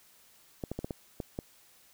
clicks, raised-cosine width 2 ms, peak -21 dBFS, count 7, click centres 0.638 / 0.716 / 0.79 / 0.845 / 0.908 / 1.202 / 1.389 s, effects white hiss -61 dBFS RMS until 1.93 s

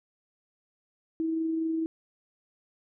sine tone with amplitude modulation, 323.5 Hz, E4, 32 cents flat, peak -25 dBFS, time 1.2-1.86 s, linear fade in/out 0 ms, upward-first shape sine, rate 24.3 Hz, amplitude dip 25%, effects none

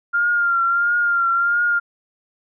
sine tone with vibrato, 1396.9 Hz, F6, in tune, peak -15 dBFS, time 0.13-1.8 s, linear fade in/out 20 ms, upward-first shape triangle, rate 1.5 Hz, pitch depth 44 cents each way, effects none

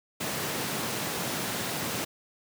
pink high-pass noise, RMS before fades -32 dBFS, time 0.2-2.05 s, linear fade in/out 10 ms, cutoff 120 Hz, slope 24 dB/octave, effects none

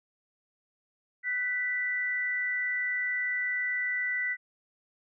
sine tone pair together, 1503 / 1975.5 Hz, F#6 / B6, +27 / 0 cents, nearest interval perfect fourth, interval 473 cents, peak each -36 / -28 dBFS, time 1.23-4.37 s, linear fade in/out 50 ms, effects none

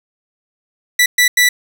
sawtooth tone bursts at uneven times, 1968 Hz, B6, 7 cents flat, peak -5 dBFS, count 3, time 0.99-1.06 / 1.18-1.28 / 1.37-1.49 s, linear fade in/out 5 ms, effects none

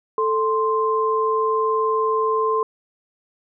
sine tone pair together, 440 / 1046.5 Hz, A4 / C6, 0 / 0 cents, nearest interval octave + minor third, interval 1500 cents, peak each -20 dBFS, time 0.18-2.63 s, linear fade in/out 2 ms, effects none

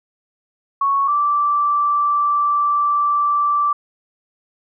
sine tone pair in turn, 1108.7 / 1167.6 Hz, C#6 / D6, 0 / -10 cents, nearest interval minor second, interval 90 cents, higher second, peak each -14 dBFS, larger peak neither, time 0.81-1.08 / 1.08-3.73 s, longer second, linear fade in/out 5 ms, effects none

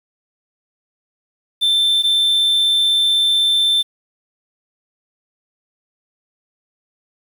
triangle tone pair in turn, 3552 / 3552 Hz, A7 / A7, +16 / +16 cents, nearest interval unison, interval 0 cents, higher neither, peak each -11 dBFS, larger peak neither, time 1.61-2.03 / 2.03-3.83 s, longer second, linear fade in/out 20 ms, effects 7-bit

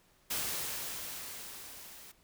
white noise with level ramp, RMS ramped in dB -34 to -52 dBFS, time 0.3-2.12 s, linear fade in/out 10 ms, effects pink hiss -67 dBFS RMS until 2.23 s

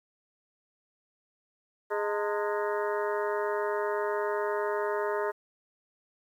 harmonic tone with a mistuned harmonic, 207.7 Hz, G#3, in tune, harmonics 2 / 3 / 4 / 5 / 6 / 7 / 8 / 9, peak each -30 / -34 / -36 / -38 / -40 / -41 / -42 / -43 dBFS, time 1.9-5.32 s, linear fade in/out 20 ms, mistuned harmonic 4, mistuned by +150 cents, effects 10-bit

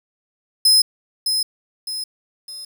sawtooth tone with echo, 5100 Hz, D#8, 42 cents sharp, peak -8 dBFS, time 0.65-0.82 s, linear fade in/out 5 ms, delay 610 ms, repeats 3, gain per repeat -7 dB, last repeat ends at 2.65 s, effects 8-bit

